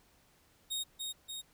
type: tone with echo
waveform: sawtooth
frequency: 3731 Hz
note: A#7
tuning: 1 cent sharp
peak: -31 dBFS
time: 0.7-0.84 s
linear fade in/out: 20 ms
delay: 290 ms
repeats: 2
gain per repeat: -3 dB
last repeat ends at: 1.42 s
effects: pink hiss -67 dBFS RMS until 1.53 s

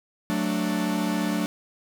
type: chord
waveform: 45% pulse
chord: D major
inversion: first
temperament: equal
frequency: 185 / 220 / 293.7 Hz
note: F#3 / A3 / D4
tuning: 0 / 0 / 0 cents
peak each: -28 dBFS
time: 0.3-1.46 s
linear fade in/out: 0 ms
effects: none

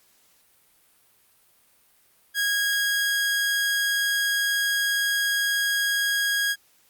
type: tone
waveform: sawtooth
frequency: 1643 Hz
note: G#6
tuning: 19 cents flat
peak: -18 dBFS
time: 2.34-6.56 s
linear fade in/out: 50 ms
effects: white hiss -61 dBFS RMS until 6.89 s + Opus 48 kbps

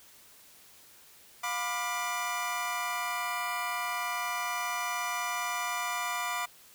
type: chord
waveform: 25% pulse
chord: B diminished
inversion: second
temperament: just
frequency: 711.2 / 987.8 / 1185.3 Hz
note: F5 / B5 / D6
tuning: +31 / 0 / +16 cents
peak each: -33 / -31 / -31 dBFS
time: 1.43-6.46 s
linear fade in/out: 10 ms
effects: white hiss -56 dBFS RMS until 6.74 s

